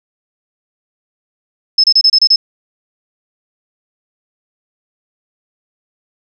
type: tone bursts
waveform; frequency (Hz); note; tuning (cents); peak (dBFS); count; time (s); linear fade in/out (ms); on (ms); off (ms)
sine; 5210; E8; -21; -5; 7; 1.78-2.36; 5; 58; 29
effects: none